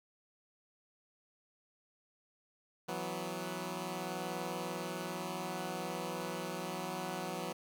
10% pulse chord, E suspended second, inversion none, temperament equal, 164.81 / 185 / 246.9 Hz, E3 / F#3 / B3, 0 / 0 / 0 cents, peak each -34 / -32 / -37 dBFS, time 2.88-7.53 s, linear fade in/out 10 ms, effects 10-bit

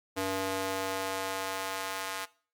square tone with high-pass filter sweep, 95.8 Hz, G2, 39 cents flat, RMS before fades -34 dBFS, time 0.16-2.26 s, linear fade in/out 20 ms, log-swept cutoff 340 to 1100 Hz, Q 0.86, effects noise-tail reverb RT60 0.4 s tail -20 dB re dry + MP3 96 kbps

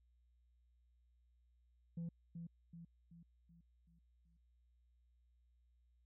sine tone with echo, 168.4 Hz, E3, 37 cents sharp, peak -39 dBFS, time 1.97-2.09 s, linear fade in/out 5 ms, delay 380 ms, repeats 6, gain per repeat -6 dB, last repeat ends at 4.37 s, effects tanh soft clip ceiling -40 dBFS + added 60 Hz sine -70 dBFS peak until 6.05 s

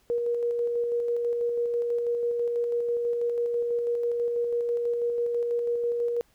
sine tone with tremolo, 475.1 Hz, A#4, 33 cents sharp, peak -23 dBFS, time 0.1-6.21 s, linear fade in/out 0 ms, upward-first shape square, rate 6.1 Hz, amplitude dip 25%, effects pink hiss -65 dBFS RMS until 6.34 s

